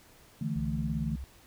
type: chord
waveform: sine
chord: D suspended second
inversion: none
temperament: equal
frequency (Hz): 146.83 / 164.81 / 220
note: D3 / E3 / A3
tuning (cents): 0 / 0 / 0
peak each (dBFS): -34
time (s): 0.41-1.16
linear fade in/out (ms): 5
type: tone with vibrato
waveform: sine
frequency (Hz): 66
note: C2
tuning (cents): +16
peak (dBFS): -36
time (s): 0.56-1.24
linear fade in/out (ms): 0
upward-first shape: triangle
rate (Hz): 17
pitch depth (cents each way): 50
effects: pink hiss -58 dBFS RMS until 1.46 s